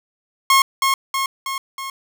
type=tone with echo; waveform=sawtooth; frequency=1080 Hz; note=C#6; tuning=45 cents flat; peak=-7 dBFS; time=0.5-0.62 s; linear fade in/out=2 ms; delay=320 ms; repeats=4; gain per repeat=-4 dB; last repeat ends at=1.9 s; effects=none